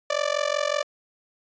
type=tone with amplitude modulation; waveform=sawtooth; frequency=587.3 Hz; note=D5; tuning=in tune; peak=-15 dBFS; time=0.1-0.83 s; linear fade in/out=5 ms; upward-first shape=sine; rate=45.4 Hz; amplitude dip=95%; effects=resampled to 16000 Hz